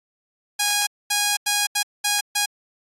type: tone bursts at uneven times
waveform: 5% pulse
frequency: 823 Hz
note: G#5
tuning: 16 cents flat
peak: -7 dBFS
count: 6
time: 0.59-0.87 / 1.1-1.37 / 1.46-1.67 / 1.75-1.83 / 2.04-2.21 / 2.35-2.46 s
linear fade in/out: 10 ms
effects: AAC 64 kbps